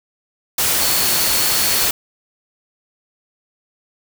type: tone in noise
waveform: sine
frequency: 4396 Hz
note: C#8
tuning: 15 cents flat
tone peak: -24 dBFS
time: 0.81-1.87 s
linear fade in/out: 5 ms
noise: white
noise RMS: -17 dBFS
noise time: 0.58-1.91 s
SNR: -10 dB
effects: none